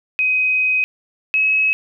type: tone pair in turn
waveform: sine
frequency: 2518 / 2566 Hz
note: D#7 / E7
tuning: +20 / -47 cents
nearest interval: unison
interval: 33 cents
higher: second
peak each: -14 / -13 dBFS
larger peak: second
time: 0.19-0.84 / 1.34-1.73 s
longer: first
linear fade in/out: 0 ms
effects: none